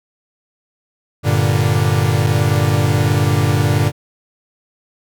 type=chord; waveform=45% pulse; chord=G minor; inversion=none; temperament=equal; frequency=98 / 116.54 / 146.83 Hz; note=G2 / Bb2 / D3; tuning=0 / 0 / 0 cents; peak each=-17 dBFS; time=1.23-3.92 s; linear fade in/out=50 ms; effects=none